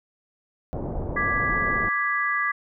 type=low-pass noise; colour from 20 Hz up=pink; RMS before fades=-30 dBFS; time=0.73-1.89 s; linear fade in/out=0 ms; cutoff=760 Hz; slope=24 dB/octave
type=chord; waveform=sine; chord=G# diminished; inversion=second; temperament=equal; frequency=1174.7 / 1661.2 / 1975.5 Hz; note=D6 / G#6 / B6; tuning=0 / 0 / 0 cents; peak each=-26 dBFS; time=1.16-2.52 s; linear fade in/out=10 ms
effects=none